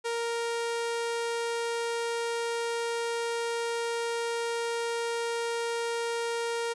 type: tone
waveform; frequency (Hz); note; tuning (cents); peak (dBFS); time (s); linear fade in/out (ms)
sawtooth; 466.2; A#4; 0; -25; 0.04-6.74; 20
effects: resampled to 24000 Hz